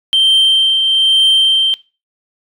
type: tone with tremolo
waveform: sine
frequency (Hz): 3136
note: G7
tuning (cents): 0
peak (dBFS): -4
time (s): 0.13-1.74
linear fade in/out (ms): 0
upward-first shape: triangle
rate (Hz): 1.1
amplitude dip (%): 50
effects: noise-tail reverb RT60 0.3 s tail -20 dB re dry + tanh soft clip ceiling -6 dBFS